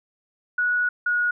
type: tone pair in turn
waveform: sine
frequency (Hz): 1464 / 1450.5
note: F#6 / F#6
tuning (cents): -19 / -35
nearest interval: unison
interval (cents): 16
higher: first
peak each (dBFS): -19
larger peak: neither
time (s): 0.58-0.89 / 1.06-1.31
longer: first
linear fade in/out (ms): 5
effects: none